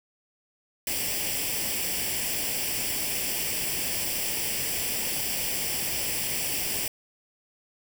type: noise with comb filter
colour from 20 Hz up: white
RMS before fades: -29 dBFS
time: 0.87-6.88 s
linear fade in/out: 2 ms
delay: 0.38 ms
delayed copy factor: +0.7
effects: none